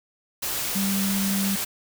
sine tone in noise, 196 Hz, G3, in tune, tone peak -23 dBFS, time 0.75-1.56 s, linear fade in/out 10 ms, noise white, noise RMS -28 dBFS, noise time 0.42-1.65 s, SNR +2 dB, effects none

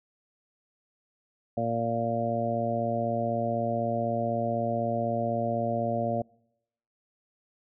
harmonic tone, 116 Hz, A#2, 8 cents flat, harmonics 1 / 2 / 3 / 4 / 5 / 6, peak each -34 / -32 / -39 / -37 / -30 / -31 dBFS, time 1.57-6.22 s, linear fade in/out 5 ms, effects noise-tail reverb RT60 0.8 s tail -25 dB re dry

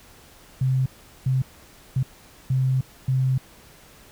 sine tone bursts at uneven times, 130.81 Hz, C3, in tune, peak -18 dBFS, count 5, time 0.61-0.86 / 1.26-1.42 / 1.96-2.03 / 2.5-2.81 / 3.08-3.38 s, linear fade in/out 5 ms, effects pink hiss -50 dBFS RMS until 4.11 s

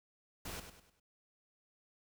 pink noise with echo, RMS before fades -44 dBFS, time 0.45-0.6 s, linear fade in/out 5 ms, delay 100 ms, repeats 4, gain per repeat -8 dB, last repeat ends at 1 s, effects none

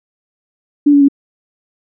sine tone with pitch steps, 290.1 / 284.6 / 279.2 Hz, D4 / C#4 / C#4, -21 / +46 / +13 cents, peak -5 dBFS, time 0.86-1.085 s, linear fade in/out 10 ms, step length 75 ms, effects none

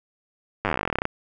slowing click train, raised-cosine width 0.5 ms, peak -8 dBFS, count 22, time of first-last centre 0.65-1.054 s, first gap 9 ms, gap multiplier 1.07, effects none

